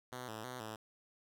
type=tone with pitch steps; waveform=5% pulse; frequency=125.6 / 109.5 / 126.3 / 109.2 Hz; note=B2 / A2 / B2 / A2; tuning=+30 / -8 / +39 / -13 cents; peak=-32 dBFS; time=0.12-0.76 s; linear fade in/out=5 ms; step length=160 ms; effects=none